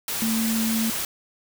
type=tone in noise; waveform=sine; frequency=224.2 Hz; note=A3; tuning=33 cents sharp; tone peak=-22 dBFS; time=0.22-0.9 s; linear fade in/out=2 ms; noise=white; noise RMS=-28 dBFS; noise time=0.08-1.05 s; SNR=+3 dB; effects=none